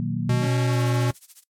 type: chord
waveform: sine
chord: B major seventh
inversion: none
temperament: equal with one note detuned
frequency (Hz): 120.44 / 155.56 / 185 / 233.1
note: B2 / D#3 / F#3 / A#3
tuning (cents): -43 / 0 / 0 / 0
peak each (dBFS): -29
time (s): 0-0.47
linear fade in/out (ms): 0
type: tone with pitch glide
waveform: square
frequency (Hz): 123.47 to 121.49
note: B2 to B2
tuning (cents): 0 to -28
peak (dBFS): -21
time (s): 0.29-1.11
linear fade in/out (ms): 5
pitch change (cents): -28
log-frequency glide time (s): 0.64-0.81
type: tone with vibrato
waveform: sawtooth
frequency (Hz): 278.1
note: C#4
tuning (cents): +6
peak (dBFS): -25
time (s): 0.41-1.12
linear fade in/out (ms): 20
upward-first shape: triangle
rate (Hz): 7.6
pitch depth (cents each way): 15
type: noise with tremolo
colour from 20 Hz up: violet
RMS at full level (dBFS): -38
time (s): 0.72-1.44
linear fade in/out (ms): 10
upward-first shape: sine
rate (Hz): 14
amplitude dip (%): 90
effects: noise-tail reverb RT60 0.1 s tail -19 dB re dry + low-pass 10000 Hz 12 dB/octave